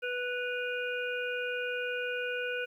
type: harmonic tone with a mistuned harmonic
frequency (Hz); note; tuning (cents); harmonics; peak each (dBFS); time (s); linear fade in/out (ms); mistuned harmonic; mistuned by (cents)
492.7; B4; -4; 1 / 3 / 5 / 6; -35 / -35 / -39 / -43; 0.02-2.66; 20; 6; -79
effects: 11-bit